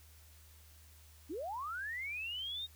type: linear sweep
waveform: sine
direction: up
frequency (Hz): 261.1 to 3752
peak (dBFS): -38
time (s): 1.29-2.67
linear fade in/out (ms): 20
effects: added 77 Hz sine -58 dBFS peak until 2.75 s + white hiss -63 dBFS RMS until 2.75 s